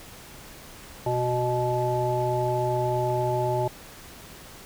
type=harmonic tone; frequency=123.47 Hz; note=B2; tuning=in tune; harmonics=1 / 3 / 5 / 7; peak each=-28 / -28 / -28 / -28 dBFS; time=1.06-3.68 s; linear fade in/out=5 ms; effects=pink hiss -45 dBFS RMS until 4.65 s